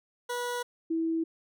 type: tone pair in turn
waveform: 20% pulse / sine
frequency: 487 / 326.6 Hz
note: B4 / E4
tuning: -24 / -16 cents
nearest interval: perfect fifth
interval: 692 cents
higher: first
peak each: -26 dBFS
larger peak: neither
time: 0.29-0.63 / 0.9-1.24 s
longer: neither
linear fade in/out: 10 ms
effects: none